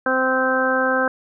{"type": "harmonic tone", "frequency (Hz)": 259.8, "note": "C4", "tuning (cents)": -12, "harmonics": [1, 2, 3, 4, 5, 6], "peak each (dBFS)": [-25, -21, -27, -27, -25, -21], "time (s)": [0.06, 1.08], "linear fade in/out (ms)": 2, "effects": []}